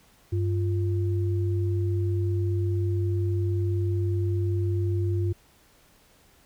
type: tone pair together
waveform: sine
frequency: 97.6 / 347.8 Hz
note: G2 / F4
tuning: -7 / -7 cents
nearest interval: octave + minor seventh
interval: 2200 cents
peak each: -23 / -31 dBFS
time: 0.32-5.33 s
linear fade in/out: 10 ms
effects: pink hiss -59 dBFS RMS until 6.45 s